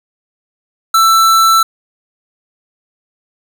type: tone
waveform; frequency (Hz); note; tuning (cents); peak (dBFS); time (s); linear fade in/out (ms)
square; 1330; E6; +15; -7; 0.94-1.63; 5
effects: 7-bit